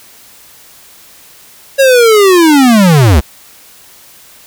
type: linear sweep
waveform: square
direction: down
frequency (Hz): 554 to 63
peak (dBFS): -4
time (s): 1.78-3.21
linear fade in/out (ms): 20
effects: white hiss -39 dBFS RMS until 4.46 s